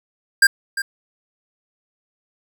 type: tone with echo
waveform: square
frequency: 1600 Hz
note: G6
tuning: 35 cents sharp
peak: -9 dBFS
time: 0.42-0.47 s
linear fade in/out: 5 ms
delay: 350 ms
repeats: 1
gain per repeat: -13 dB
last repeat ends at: 0.82 s
effects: none